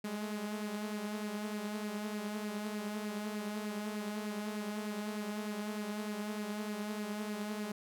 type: tone with flanger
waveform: sawtooth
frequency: 210 Hz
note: G#3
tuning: 19 cents sharp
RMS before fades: -39 dBFS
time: 0.04-7.72 s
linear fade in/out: 5 ms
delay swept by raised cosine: 0.41 to 6.21 ms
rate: 3.3 Hz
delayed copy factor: +0.5
effects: none